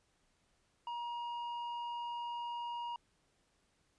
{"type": "tone with low-pass filter", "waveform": "square", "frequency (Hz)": 950, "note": "A#5", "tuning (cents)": 33, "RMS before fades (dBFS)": -41, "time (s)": [0.87, 2.96], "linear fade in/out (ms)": 2, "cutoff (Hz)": 2000, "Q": 4.4, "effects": ["pink hiss -75 dBFS RMS until 3.98 s", "resampled to 22050 Hz"]}